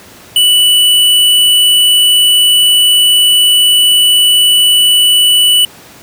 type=tone with hard clipping; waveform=sine; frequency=2964 Hz; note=F#7; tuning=2 cents sharp; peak=-6 dBFS; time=0.36-5.65 s; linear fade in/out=2 ms; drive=17 dB; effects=pink hiss -36 dBFS RMS until 6.02 s + high-pass 100 Hz 12 dB/octave